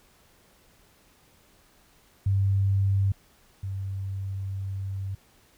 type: tone pair in turn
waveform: sine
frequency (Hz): 98 / 97.04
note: G2 / G2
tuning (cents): 0 / -17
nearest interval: unison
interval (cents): 17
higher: first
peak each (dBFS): -20 / -29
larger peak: first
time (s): 2.26-3.12 / 3.63-5.15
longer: second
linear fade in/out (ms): 5
effects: pink hiss -60 dBFS RMS until 5.57 s